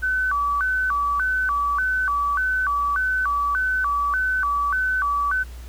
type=tone with vibrato; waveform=sine; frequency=1318.5 Hz; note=E6; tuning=in tune; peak=-19 dBFS; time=0.02-5.44 s; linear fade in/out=20 ms; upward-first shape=square; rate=1.7 Hz; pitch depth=240 cents each way; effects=added 60 Hz sine -34 dBFS peak until 5.68 s + pink hiss -48 dBFS RMS until 5.68 s